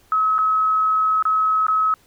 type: tone with dropouts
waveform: sine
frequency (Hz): 1283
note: E6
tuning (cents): -47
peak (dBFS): -15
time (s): 0.12-1.94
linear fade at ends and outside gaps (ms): 1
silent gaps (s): 0.382-0.388 / 1.225-1.253 / 1.667-1.683
effects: pink hiss -56 dBFS RMS until 2.06 s